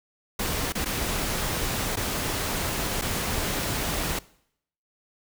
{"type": "noise with dropouts", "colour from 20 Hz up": "pink", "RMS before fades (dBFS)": -28, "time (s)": [0.39, 4.19], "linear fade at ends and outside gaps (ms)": 5, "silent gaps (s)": [[0.724, 0.751], [0.847, 0.857], [1.959, 1.969], [3.014, 3.019]], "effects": ["noise-tail reverb RT60 0.7 s tail -21 dB re dry"]}